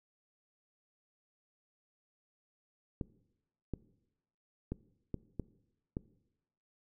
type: clicks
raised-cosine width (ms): 3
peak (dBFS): -23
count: 6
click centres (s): 3.012 / 3.737 / 4.72 / 5.143 / 5.397 / 5.969
effects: noise-tail reverb RT60 0.9 s tail -20 dB re dry